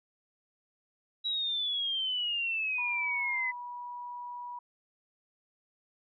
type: exponential sweep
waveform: sine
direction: down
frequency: 3900 to 2005 Hz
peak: -29 dBFS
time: 1.24-3.52 s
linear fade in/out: 20 ms
type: tone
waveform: sine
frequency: 972 Hz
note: B5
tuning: 28 cents flat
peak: -38 dBFS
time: 2.78-4.59 s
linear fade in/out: 5 ms
effects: none